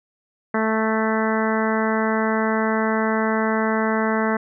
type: harmonic tone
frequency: 220 Hz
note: A3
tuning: in tune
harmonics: 1 / 2 / 3 / 4 / 5 / 6 / 7 / 8 / 9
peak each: -22 / -25 / -27 / -28 / -29 / -30 / -30 / -31 / -32 dBFS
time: 0.54-4.37 s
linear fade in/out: 5 ms
effects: none